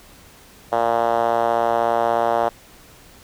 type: tone with band-pass filter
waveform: 5% pulse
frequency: 116.54 Hz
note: A#2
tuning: in tune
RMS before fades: -19 dBFS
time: 0.72-2.49 s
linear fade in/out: 5 ms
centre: 670 Hz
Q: 2.3
effects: pink hiss -47 dBFS RMS until 3.23 s